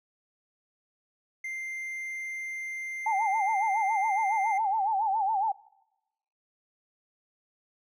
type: tone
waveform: triangle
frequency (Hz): 2093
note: C7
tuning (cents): 0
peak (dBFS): -31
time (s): 1.44-4.58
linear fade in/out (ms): 5
type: tone with vibrato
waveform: sine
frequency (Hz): 830.6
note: G#5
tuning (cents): 0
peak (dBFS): -24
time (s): 3.06-5.52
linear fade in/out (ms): 5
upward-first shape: sine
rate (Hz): 7.2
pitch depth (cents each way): 150
effects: noise-tail reverb RT60 0.9 s tail -22 dB re dry